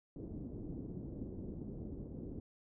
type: low-pass noise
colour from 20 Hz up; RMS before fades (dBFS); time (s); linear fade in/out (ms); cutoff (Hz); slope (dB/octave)
white; -45; 0.16-2.4; 2; 340; 24
effects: none